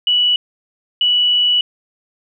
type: tone bursts at uneven times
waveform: sine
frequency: 2948 Hz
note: F#7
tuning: 7 cents flat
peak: -11 dBFS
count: 2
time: 0.07-0.36 / 1.01-1.61 s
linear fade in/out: 2 ms
effects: none